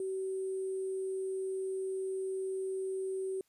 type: tone with sample-and-hold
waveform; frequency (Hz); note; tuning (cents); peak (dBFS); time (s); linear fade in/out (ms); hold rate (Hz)
sine; 381.1; G4; -49; -33; 0-3.41; 2; 8820
effects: white hiss -75 dBFS RMS until 3.48 s + resampled to 32000 Hz